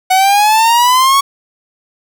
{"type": "exponential sweep", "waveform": "45% pulse", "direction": "up", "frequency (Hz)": [740, 1120], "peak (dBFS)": -7, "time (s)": [0.1, 1.21], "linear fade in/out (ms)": 10, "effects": []}